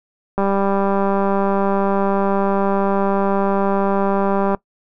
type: click train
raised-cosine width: 1 ms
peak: -6 dBFS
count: 822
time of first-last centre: 0.38-4.548 s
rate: 197 Hz
effects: noise-tail reverb RT60 0.1 s tail -21 dB re dry